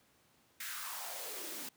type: noise with high-pass filter sweep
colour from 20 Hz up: white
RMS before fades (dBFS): -43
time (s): 0.6-1.69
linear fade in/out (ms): 5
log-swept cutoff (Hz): 1800 to 220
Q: 3.5
effects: pink hiss -69 dBFS RMS until 1.76 s + high-pass 100 Hz 12 dB/octave